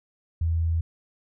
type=tone; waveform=sine; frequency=82.41 Hz; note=E2; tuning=in tune; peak=-21 dBFS; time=0.41-0.81 s; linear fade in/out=5 ms; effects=none